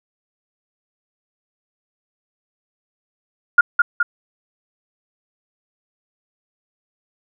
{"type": "tone with echo", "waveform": "sine", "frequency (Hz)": 1416, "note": "F6", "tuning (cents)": 23, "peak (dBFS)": -5, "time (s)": [3.58, 3.61], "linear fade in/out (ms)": 5, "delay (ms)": 210, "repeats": 2, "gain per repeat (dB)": -4, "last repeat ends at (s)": 4.03, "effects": []}